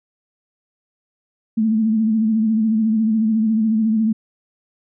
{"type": "tone with vibrato", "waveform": "sine", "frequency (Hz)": 220, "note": "A3", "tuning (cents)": 0, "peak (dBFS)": -14, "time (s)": [1.57, 4.13], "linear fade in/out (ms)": 10, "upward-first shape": "sine", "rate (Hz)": 14, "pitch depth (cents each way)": 53, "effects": []}